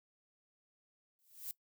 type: noise with exponential growth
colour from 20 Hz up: violet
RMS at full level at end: -39 dBFS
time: 1.19-1.51 s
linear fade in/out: 0 ms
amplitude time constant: 68 ms
effects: noise-tail reverb RT60 0.1 s tail -20 dB re dry